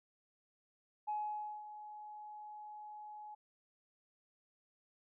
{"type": "tone with ADSR envelope", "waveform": "sine", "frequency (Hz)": 844, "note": "G#5", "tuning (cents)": 28, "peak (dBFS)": -34, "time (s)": [1.07, 3.35], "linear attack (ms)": 19, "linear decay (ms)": 540, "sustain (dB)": -13, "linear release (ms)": 10, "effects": ["tanh soft clip ceiling -30 dBFS"]}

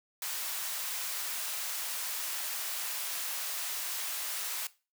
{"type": "high-pass noise", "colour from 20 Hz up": "white", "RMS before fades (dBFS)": -36, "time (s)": [0.22, 4.67], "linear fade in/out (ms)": 2, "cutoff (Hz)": 770, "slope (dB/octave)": 12, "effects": ["noise-tail reverb RT60 0.3 s tail -18 dB re dry"]}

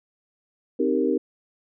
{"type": "chord", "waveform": "sine", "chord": "C minor seventh", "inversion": "none", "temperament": "equal", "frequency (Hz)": [261.6, 311.1, 392, 466.2], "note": ["C4", "Eb4", "G4", "Bb4"], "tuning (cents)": [0, 0, 0, 0], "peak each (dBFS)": -25, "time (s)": [0.79, 1.18], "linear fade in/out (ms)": 10, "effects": []}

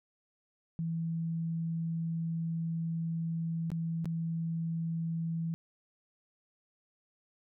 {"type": "tone with dropouts", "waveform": "sine", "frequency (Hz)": 164.81, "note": "E3", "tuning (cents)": 0, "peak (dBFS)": -31, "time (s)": [0.79, 5.54], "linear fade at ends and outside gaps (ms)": 0, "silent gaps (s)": [[3.703, 3.717], [4.045, 4.056]], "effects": []}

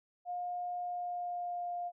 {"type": "tone with pitch glide", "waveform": "sine", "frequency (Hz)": [712, 703.8], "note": ["F5", "F5"], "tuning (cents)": [33, 13], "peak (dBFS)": -35, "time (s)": [0.25, 1.92], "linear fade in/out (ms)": 50, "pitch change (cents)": -20, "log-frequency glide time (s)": [0.78, 1.72], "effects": []}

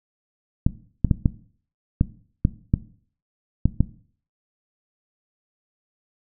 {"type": "clicks", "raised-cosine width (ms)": 5, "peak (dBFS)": -4, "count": 9, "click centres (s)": [0.665, 1.047, 1.112, 1.258, 2.011, 2.451, 2.739, 3.656, 3.806], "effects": ["noise-tail reverb RT60 0.5 s tail -17 dB re dry"]}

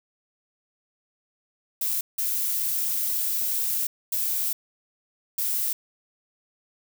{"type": "noise bursts at uneven times", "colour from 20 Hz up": "violet", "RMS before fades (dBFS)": -26, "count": 4, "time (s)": [[1.81, 2.01], [2.18, 3.87], [4.12, 4.53], [5.38, 5.73]], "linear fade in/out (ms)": 5, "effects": []}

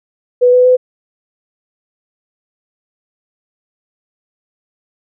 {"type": "tone with pitch steps", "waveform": "sine", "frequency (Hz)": [493.9, 499.4, 504.9], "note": ["B4", "B4", "B4"], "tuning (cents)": [0, 19, 38], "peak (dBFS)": -5, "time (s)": [0.41, 0.77], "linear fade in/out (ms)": 20, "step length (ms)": 120, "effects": []}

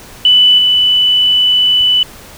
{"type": "tone with level steps", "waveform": "sine", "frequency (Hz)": 2985, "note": "F#7", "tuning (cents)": 15, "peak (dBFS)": [-4, -7], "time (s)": [0.25, 2.03], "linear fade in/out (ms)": 2, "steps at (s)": 0.58, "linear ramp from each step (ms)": 5, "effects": ["pink hiss -35 dBFS RMS until 2.37 s"]}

